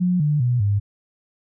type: tone with pitch steps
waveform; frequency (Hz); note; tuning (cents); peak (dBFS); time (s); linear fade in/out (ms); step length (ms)
sine; 180 / 148.76 / 122.94 / 101.61; F#3 / D3 / B2 / G#2; -47 / +23 / -7 / -37; -16; 0-0.8; 20; 200
effects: none